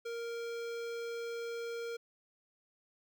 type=tone with notch filter; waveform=square; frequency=466.2 Hz; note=A#4; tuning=in tune; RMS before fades=-40 dBFS; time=0.05-1.97 s; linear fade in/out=10 ms; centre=11000 Hz; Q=0.68; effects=none